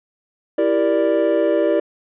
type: chord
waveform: triangle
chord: E half-diminished seventh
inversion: none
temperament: equal with one note detuned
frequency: 330.8 / 392 / 466.2 / 587.3 Hz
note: E4 / G4 / Bb4 / D5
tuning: +6 / 0 / 0 / 0 cents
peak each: -18 / -20 / -20 / -16 dBFS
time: 0.58-1.8 s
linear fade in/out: 5 ms
effects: resampled to 8000 Hz